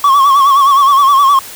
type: tone with vibrato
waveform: triangle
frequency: 1108.7 Hz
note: C#6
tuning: in tune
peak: -3 dBFS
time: 0.04-1.39 s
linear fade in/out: 2 ms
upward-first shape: sine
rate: 9.6 Hz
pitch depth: 74 cents each way
effects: white hiss -30 dBFS RMS until 1.55 s